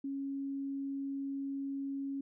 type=tone; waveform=sine; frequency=275.4 Hz; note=C#4; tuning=11 cents flat; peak=-35 dBFS; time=0.04-2.21 s; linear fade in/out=5 ms; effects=none